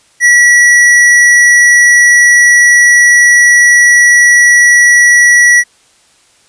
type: tone with hard clipping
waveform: sine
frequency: 1938 Hz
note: B6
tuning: 33 cents flat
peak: -4 dBFS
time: 0.2-5.64 s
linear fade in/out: 50 ms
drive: 14 dB
effects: white hiss -48 dBFS RMS until 6.48 s + resampled to 22050 Hz